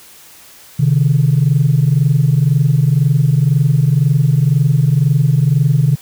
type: tone pair together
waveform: sine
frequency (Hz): 130.81 / 152.78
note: C3 / D#3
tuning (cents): 0 / -31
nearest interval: minor third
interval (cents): 269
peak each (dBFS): -11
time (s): 0.79-5.96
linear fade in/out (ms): 10
effects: tanh soft clip ceiling -3 dBFS + white hiss -41 dBFS RMS until 6.01 s